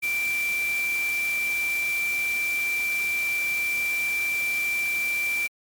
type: tone in noise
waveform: sine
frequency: 2349 Hz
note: D7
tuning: in tune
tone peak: -23 dBFS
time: 0.02-5.48 s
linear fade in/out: 20 ms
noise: white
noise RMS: -36 dBFS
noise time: 0.02-5.48 s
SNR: +10 dB
effects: MP3 96 kbps